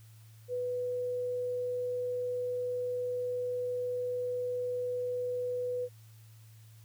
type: tone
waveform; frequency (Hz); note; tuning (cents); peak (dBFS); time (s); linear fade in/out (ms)
sine; 495; B4; +4; -31; 0.48-5.89; 50
effects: added 110 Hz sine -52 dBFS peak until 6.84 s + white hiss -64 dBFS RMS until 6.84 s